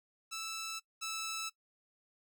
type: tone pair in turn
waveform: 10% pulse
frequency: 1318.5 / 1313.9 Hz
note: E6 / E6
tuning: 0 / -6 cents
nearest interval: unison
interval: 6 cents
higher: first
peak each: -31 / -29 dBFS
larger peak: second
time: 0.31-0.8 / 1.01-1.5 s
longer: neither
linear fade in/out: 20 ms
effects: noise-tail reverb RT60 0.1 s tail -20 dB re dry